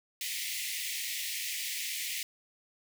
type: high-pass noise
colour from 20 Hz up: pink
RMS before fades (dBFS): -36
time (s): 0.21-2.23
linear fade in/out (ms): 2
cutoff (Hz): 1900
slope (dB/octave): 96
effects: none